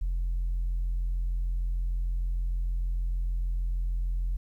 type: tone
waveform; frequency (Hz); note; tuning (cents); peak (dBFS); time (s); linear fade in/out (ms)
sine; 43.28; F1; -15; -24; 0.01-4.37; 10
effects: tanh soft clip ceiling -24 dBFS + 11-bit